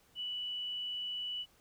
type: tone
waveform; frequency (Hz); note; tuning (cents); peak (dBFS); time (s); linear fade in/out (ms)
sine; 2960; F#7; 0; -36; 0.15-1.46; 50
effects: pink hiss -67 dBFS RMS until 1.6 s